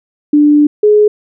sine tone pair in turn, 295.4 / 420.3 Hz, D4 / G#4, +10 / +21 cents, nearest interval tritone, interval 611 cents, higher second, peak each -4 dBFS, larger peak neither, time 0.33-0.67 / 0.83-1.08 s, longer first, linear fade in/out 5 ms, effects none

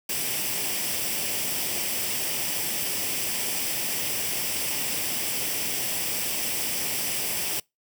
white noise with comb filter, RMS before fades -28 dBFS, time 0.09-7.6 s, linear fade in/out 5 ms, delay 0.37 ms, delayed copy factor +0.55, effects noise-tail reverb RT60 0.2 s tail -26 dB re dry + high-pass 100 Hz 12 dB/octave

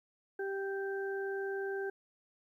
harmonic tone, 391.6 Hz, G4, 2 cents flat, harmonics 1 / 2 / 4, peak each -35 / -46 / -42 dBFS, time 0.39-1.9 s, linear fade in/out 5 ms, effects 12-bit

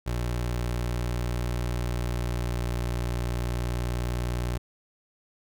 25% pulse tone, 60.1 Hz, B1, 46 cents flat, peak -23 dBFS, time 0.06-4.58 s, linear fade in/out 10 ms, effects none

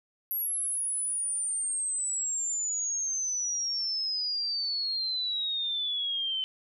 sine exponential sweep, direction down, 11640 to 3054 Hz, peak -28 dBFS, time 0.31-6.44 s, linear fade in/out 0 ms, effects none

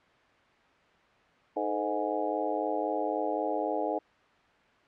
harmonic tone with a mistuned harmonic, 103.83 Hz, G#2, in tune, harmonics 3 / 4 / 5 / 6 / 7 / 8, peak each -35 / -35 / -35 / -35 / -35 / -35 dBFS, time 1.56-3.99 s, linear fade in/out 10 ms, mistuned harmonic 4, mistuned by +74 cents, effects white hiss -61 dBFS RMS until 4.87 s + low-pass 2000 Hz 12 dB/octave

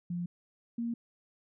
sine tone pair in turn, 174.61 / 233.9 Hz, F3 / A#3, 0 / +6 cents, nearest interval perfect fourth, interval 506 cents, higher second, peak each -32 / -31 dBFS, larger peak second, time 0.1-0.26 / 0.78-0.94 s, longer neither, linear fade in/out 5 ms, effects none

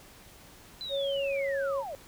sine linear sweep, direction down, 4057 to 523.3 Hz, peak -35 dBFS, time 0.81-1.95 s, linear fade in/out 0 ms
sine tone with pitch glide, 554.4 to 551.2 Hz, C#5 to C#5, 0 to -10 cents, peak -28 dBFS, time 0.89-1.84 s, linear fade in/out 50 ms, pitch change -10 cents, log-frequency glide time 1.26-1.48 s
effects pink hiss -53 dBFS RMS until 2.07 s

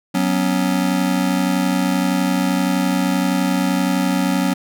square chord, F# suspended fourth, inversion none, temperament just, 185 / 246.7 / 277.5 Hz, F#3 / B3 / C#4, 0 / -2 / +2 cents, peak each -20 / -23 / -21 dBFS, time 0.14-4.54 s, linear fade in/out 10 ms, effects none

